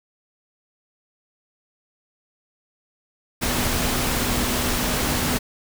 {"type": "tone in noise", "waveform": "sine", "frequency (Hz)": 244.4, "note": "B3", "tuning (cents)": -18, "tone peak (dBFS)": -30, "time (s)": [3.41, 5.39], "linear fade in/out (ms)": 20, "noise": "pink", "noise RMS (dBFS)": -23, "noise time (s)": [3.41, 5.39], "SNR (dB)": -10, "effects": []}